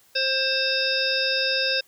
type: harmonic tone with a mistuned harmonic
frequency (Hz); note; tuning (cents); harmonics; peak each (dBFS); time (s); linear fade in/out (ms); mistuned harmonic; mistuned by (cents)
529; C5; +19; 1 / 3 / 5 / 7 / 9 / 10; -28 / -28 / -28 / -28 / -28 / -28; 0.15-1.81; 10; 9; +45
effects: white hiss -58 dBFS RMS until 1.87 s